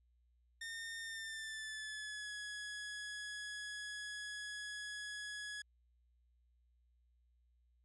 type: tone with pitch glide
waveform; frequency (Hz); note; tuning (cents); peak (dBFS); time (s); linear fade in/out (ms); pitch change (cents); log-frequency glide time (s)
sawtooth; 1823 to 1681.4; A#6 to G#6; -39 to +21; -40; 0.61-5.62; 5; -140; 1-2.33
effects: added 60 Hz sine -70 dBFS peak until 7.84 s + resampled to 24000 Hz